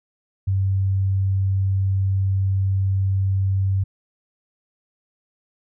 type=tone; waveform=sine; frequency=96.5 Hz; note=G2; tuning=27 cents flat; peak=-17 dBFS; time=0.47-3.84 s; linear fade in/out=10 ms; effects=none